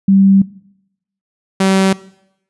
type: tone pair in turn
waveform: sine / sawtooth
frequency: 194.7 / 191.8 Hz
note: G3 / G3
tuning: -12 / -37 cents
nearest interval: unison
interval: 25 cents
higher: first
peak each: -6 dBFS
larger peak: neither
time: 0.08-0.42 / 1.6-1.93 s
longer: first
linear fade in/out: 5 ms
effects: noise-tail reverb RT60 0.8 s tail -20 dB re dry + resampled to 24000 Hz